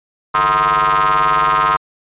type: ring-modulated tone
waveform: 35% pulse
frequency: 100.8 Hz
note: G2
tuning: 49 cents sharp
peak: -7 dBFS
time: 0.34-1.77 s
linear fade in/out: 10 ms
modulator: 1150 Hz
effects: resampled to 8000 Hz